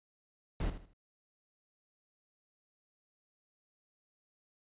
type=noise with echo; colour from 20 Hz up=brown; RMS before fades=-33 dBFS; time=0.6-0.7 s; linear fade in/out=2 ms; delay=78 ms; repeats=3; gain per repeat=-11 dB; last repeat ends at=0.934 s; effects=resampled to 8000 Hz